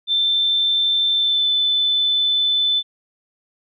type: tone with pitch glide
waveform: sine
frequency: 3554 to 3515 Hz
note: A7 to A7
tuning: +17 to -2 cents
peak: -15 dBFS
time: 0.07-2.83 s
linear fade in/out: 50 ms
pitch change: -19 cents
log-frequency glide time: 1.14-1.49 s
effects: none